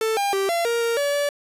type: tone with pitch steps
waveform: 45% pulse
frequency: 442.5 / 802 / 390.4 / 682 / 468 / 464.5 / 572 / 576 Hz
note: A4 / G5 / G4 / F5 / A#4 / A#4 / D5 / D5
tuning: +10 / +39 / -7 / -41 / +7 / -6 / -46 / -34 cents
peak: -20 dBFS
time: 0.01-1.29 s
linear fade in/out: 2 ms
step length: 160 ms
effects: resampled to 32000 Hz + 10-bit